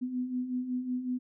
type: beating tone pair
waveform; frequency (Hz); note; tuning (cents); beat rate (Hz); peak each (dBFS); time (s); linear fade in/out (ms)
sine; 246.9 / 252.3; B3 / B3; 0 / +37; 5.4; -38 / -31; 0.01-1.19; 20
effects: none